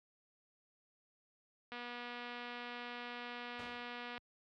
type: click train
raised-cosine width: 0.3 ms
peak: -30 dBFS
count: 596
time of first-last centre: 1.72-4.179 s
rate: 242 Hz
type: noise with exponential decay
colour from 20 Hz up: pink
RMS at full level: -48 dBFS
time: 3.59-4.02 s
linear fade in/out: 1 ms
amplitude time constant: 92 ms
effects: high-pass 60 Hz 12 dB/octave + low-pass 4000 Hz 12 dB/octave